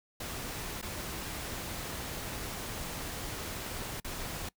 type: noise with dropouts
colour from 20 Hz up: pink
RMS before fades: -39 dBFS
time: 0.2-4.49 s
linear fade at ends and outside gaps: 5 ms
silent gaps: 0.815-0.825 / 4.001-4.045 s
effects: noise-tail reverb RT60 0.1 s tail -23 dB re dry